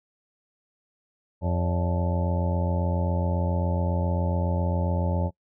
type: harmonic tone with a mistuned harmonic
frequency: 87.31 Hz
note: F2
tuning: in tune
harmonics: 1 / 2 / 3 / 4 / 5 / 6 / 7 / 8 / 9 / 10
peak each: -24 / -29 / -37 / -39 / -41 / -33 / -37 / -44 / -46 / -36 dBFS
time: 1.41-5.31 s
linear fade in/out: 50 ms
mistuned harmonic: 6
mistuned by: +100 cents
effects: noise-tail reverb RT60 0.1 s tail -23 dB re dry